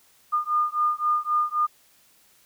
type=beating tone pair; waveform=sine; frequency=1213 / 1216.8 Hz; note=D#6 / D#6; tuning=-44 / -39 cents; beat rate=3.8 Hz; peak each=-24 / -24 dBFS; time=0.32-1.67 s; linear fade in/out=20 ms; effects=white hiss -59 dBFS RMS until 2.45 s